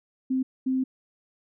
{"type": "tone bursts at uneven times", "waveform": "sine", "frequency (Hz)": 260.6, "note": "C4", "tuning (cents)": -7, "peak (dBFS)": -22, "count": 2, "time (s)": [[0.3, 0.43], [0.66, 0.84]], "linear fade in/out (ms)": 10, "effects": []}